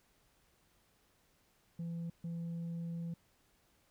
sine tone bursts at uneven times, 168.4 Hz, E3, 37 cents sharp, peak -35 dBFS, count 2, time 1.79-2.1 / 2.24-3.14 s, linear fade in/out 5 ms, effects tanh soft clip ceiling -37 dBFS + pink hiss -72 dBFS RMS until 3.9 s

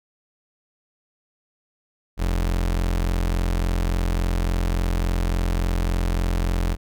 35% pulse tone, 43.53 Hz, F1, 5 cents flat, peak -18 dBFS, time 2.17-6.77 s, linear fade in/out 50 ms, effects none

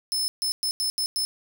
sawtooth tone bursts at uneven times, 5240 Hz, E8, 11 cents flat, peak -21 dBFS, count 6, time 0.12-0.28 / 0.42-0.52 / 0.63-0.71 / 0.8-0.9 / 0.98-1.06 / 1.16-1.25 s, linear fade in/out 0 ms, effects none

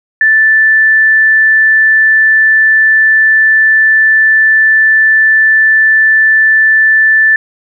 sine tone, 1760 Hz, A6, in tune, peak -4 dBFS, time 0.21-7.36 s, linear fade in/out 2 ms, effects none

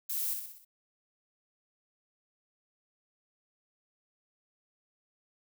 violet noise with echo, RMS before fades -34 dBFS, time 0.09-0.34 s, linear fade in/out 10 ms, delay 62 ms, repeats 5, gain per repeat -5 dB, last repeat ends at 0.65 s, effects none

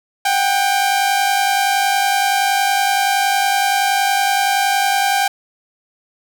sawtooth tone pair together, 743.3 / 794 Hz, F#5 / G5, +8 / +22 cents, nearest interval minor second, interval 114 cents, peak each -17 / -11 dBFS, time 0.25-5.28 s, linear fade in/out 5 ms, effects none

